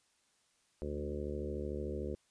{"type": "harmonic tone with a mistuned harmonic", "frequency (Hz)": 73.42, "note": "D2", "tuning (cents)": 0, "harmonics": [1, 2, 3, 4, 5, 6, 7, 8], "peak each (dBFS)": [-41, -48, -45, -48, -42, -45, -45, -54], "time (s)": [0.82, 2.15], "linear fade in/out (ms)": 0, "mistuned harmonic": 3, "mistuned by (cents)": -18, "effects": ["white hiss -73 dBFS RMS until 2.3 s", "resampled to 22050 Hz"]}